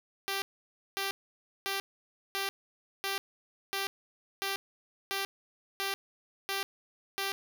5% pulse tone bursts, 392 Hz, G4, in tune, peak -20 dBFS, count 11, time 0.28-7.32 s, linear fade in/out 0 ms, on 140 ms, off 550 ms, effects none

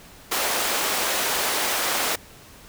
pink high-pass noise, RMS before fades -24 dBFS, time 0.31-2.16 s, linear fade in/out 10 ms, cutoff 510 Hz, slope 12 dB/octave, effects pink hiss -47 dBFS RMS until 2.68 s

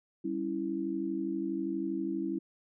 sine chord, C# diminished, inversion second, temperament equal, 196 / 277.2 / 329.6 Hz, G3 / C#4 / E4, 0 / 0 / 0 cents, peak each -38 / -36 / -33 dBFS, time 0.24-2.39 s, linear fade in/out 10 ms, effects none

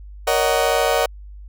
35% pulse chord, D# minor seventh, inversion second, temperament just, 466.7 / 560 / 622.3 / 746.7 Hz, A#4 / C#5 / D#5 / F#5, +2 / +18 / 0 / +16 cents, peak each -20 dBFS, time 0.27-1.06 s, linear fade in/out 5 ms, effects added 50 Hz sine -35 dBFS peak until 1.48 s

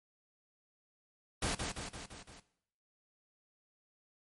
pink noise with echo, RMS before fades -34 dBFS, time 1.42-1.55 s, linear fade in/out 5 ms, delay 170 ms, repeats 5, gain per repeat -4 dB, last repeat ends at 2.4 s, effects noise-tail reverb RT60 0.7 s tail -17 dB re dry + MP3 48 kbps

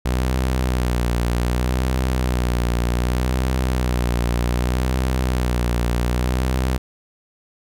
sawtooth tone with vibrato, 61.74 Hz, B1, in tune, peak -14 dBFS, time 0.05-6.78 s, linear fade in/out 10 ms, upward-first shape sine, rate 0.65 Hz, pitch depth 65 cents each way, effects none

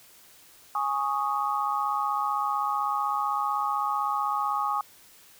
sine chord, Ab suspended fourth, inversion none, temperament equal, 830.6 / 1108.7 / 1244.5 Hz, Ab5 / Db6 / Eb6, 0 / 0 / 0 cents, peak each -29 dBFS, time 0.75-4.81 s, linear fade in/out 2 ms, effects white hiss -54 dBFS RMS until 5.39 s

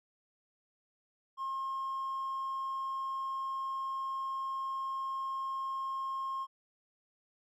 triangle tone, 1071 Hz, C6, 40 cents sharp, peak -31 dBFS, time 1.37-6.47 s, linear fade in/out 50 ms, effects tanh soft clip ceiling -30 dBFS

